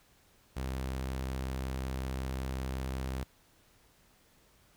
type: tone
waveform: sawtooth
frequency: 65.41 Hz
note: C2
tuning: in tune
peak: -30 dBFS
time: 0.56-3.24 s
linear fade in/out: 10 ms
effects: pink hiss -65 dBFS RMS until 4.76 s